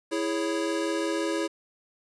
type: chord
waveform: square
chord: C# minor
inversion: first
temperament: equal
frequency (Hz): 329.6 / 415.3 / 554.4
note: E4 / G#4 / C#5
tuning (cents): 0 / 0 / 0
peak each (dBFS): -29 / -33 / -33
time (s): 0.11-1.48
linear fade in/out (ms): 20
effects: resampled to 22050 Hz + 9-bit